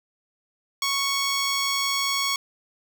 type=tone; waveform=10% pulse; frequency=1108.7 Hz; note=C#6; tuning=in tune; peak=-14 dBFS; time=0.82-2.36 s; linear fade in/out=2 ms; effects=none